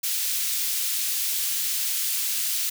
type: high-pass noise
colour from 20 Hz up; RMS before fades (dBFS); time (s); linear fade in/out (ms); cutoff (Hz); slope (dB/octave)
white; -26; 0.03-2.7; 10; 2800; 12
effects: none